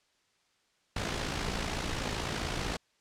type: noise with amplitude modulation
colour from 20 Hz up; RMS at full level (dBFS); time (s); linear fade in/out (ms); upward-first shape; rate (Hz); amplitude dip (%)
pink; -31; 0.96-2.77; 5; sine; 55.8; 55
effects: white hiss -71 dBFS RMS until 3 s + low-pass 6000 Hz 12 dB/octave